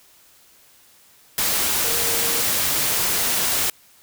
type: tone in noise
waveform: sine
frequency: 466.2 Hz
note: A#4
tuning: in tune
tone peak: -32 dBFS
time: 1.84-2.41 s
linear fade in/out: 2 ms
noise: white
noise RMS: -21 dBFS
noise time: 1.38-3.7 s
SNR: -14 dB
effects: white hiss -53 dBFS RMS until 4.02 s